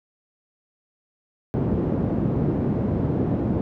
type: band-pass noise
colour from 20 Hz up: pink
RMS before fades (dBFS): -23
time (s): 1.54-3.61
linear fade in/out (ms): 0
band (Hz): 120 to 340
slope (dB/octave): 12
effects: none

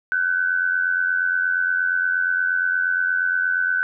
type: tone with amplitude modulation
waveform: sine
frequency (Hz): 1512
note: F#6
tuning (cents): +37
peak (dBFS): -15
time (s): 0.12-3.83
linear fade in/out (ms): 0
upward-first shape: sine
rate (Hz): 88.5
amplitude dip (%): 65
effects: none

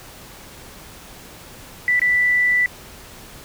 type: tone with dropouts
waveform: sine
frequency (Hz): 1975.5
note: B6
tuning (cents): 0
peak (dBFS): -14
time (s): 1.88-2.66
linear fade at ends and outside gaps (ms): 1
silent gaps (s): 1.995-2.017
effects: pink hiss -41 dBFS RMS until 3.44 s

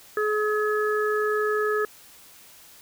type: harmonic tone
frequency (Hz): 424.3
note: G#4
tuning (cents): +37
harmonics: 1 / 3 / 4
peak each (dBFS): -23 / -28 / -29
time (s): 0.17-1.85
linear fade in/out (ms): 2
effects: white hiss -50 dBFS RMS until 2.81 s

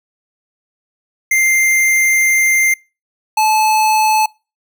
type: tone pair in turn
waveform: square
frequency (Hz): 2096 / 866.1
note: C7 / A5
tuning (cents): +2 / -28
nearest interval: octave + minor third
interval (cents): 1530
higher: first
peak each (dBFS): -11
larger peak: neither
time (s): 1.31-2.74 / 3.37-4.26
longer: first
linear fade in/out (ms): 5
effects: noise-tail reverb RT60 0.3 s tail -25 dB re dry

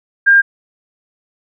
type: tone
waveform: sine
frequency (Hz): 1604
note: G6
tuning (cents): +39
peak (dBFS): -5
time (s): 0.26-0.42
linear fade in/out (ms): 20
effects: none

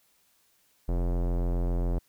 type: tone with low-pass filter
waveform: square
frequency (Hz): 43.65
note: F1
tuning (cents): 0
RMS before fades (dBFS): -27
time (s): 0.88-1.99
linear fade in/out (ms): 10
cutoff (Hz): 600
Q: 1.2
effects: white hiss -67 dBFS RMS until 2.08 s

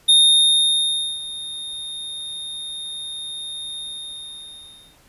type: tone with ADSR envelope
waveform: square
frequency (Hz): 3675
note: A#7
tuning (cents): -25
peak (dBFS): -10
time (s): 0.08-4.98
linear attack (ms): 13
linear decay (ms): 1100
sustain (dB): -19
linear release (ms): 1200
effects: pink hiss -54 dBFS RMS until 5.08 s + resampled to 32000 Hz

